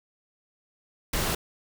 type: noise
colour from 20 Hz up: pink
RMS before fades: -27 dBFS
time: 1.13-1.35 s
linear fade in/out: 5 ms
effects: none